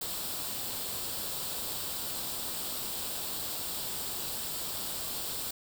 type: noise with comb filter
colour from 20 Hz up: white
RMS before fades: -36 dBFS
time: 0.01-5.51 s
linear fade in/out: 5 ms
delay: 0.24 ms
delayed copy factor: +0.55
effects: none